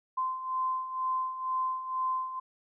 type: beating tone pair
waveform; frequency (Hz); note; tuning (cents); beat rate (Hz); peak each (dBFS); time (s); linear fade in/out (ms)
sine; 1034 / 1036.1; C6 / C6; -21 / -17; 2.1; -36 / -30; 0.17-2.4; 10
effects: none